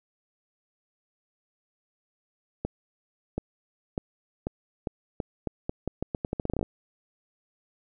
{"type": "accelerating click train", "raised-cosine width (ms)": 2, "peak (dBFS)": -15, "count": 21, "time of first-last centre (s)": [2.65, 6.629], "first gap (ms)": 730, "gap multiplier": 0.82, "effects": []}